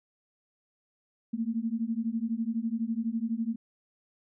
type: beating tone pair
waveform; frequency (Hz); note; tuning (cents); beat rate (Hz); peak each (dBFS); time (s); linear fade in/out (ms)
sine; 221.7 / 233.7; A3 / A#3; +13 / +5; 12; -31; 1.33-3.56; 10
effects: none